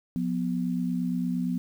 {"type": "tone pair together", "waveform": "sine", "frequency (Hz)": [178.21, 246.9], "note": ["F3", "B3"], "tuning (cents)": [35, 0], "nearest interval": "tritone", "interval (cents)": 565, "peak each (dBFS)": -28, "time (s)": [0.16, 1.58], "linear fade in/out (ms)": 0, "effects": ["9-bit"]}